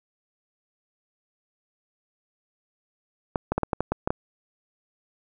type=clicks; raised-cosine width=1 ms; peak=-9 dBFS; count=9; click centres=3.358 / 3.52 / 3.58 / 3.633 / 3.732 / 3.806 / 3.92 / 4.075 / 4.105 s; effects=none